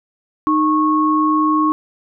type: tone pair together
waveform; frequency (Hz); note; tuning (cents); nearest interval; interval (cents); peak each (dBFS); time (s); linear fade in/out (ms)
sine; 308.1 / 1098; D#4 / C#6; -17 / -17; octave + minor seventh; 2200; -15; 0.47-1.72; 0
effects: none